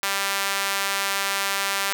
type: tone with high-pass filter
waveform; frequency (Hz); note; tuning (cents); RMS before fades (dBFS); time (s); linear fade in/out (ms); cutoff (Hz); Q
sawtooth; 197.1; G3; +10; -25; 0.03-1.93; 0; 1300; 0.77
effects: none